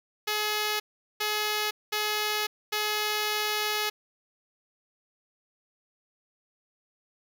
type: tone bursts at uneven times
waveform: 5% pulse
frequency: 423.3 Hz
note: G#4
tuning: 33 cents sharp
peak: -15 dBFS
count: 4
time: 0.27-0.8 / 1.2-1.71 / 1.92-2.47 / 2.72-3.9 s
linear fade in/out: 10 ms
effects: none